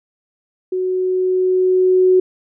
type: tone with level ramp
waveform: sine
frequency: 370 Hz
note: F#4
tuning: in tune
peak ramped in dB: -17 to -8 dBFS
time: 0.72-2.2 s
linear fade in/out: 5 ms
effects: none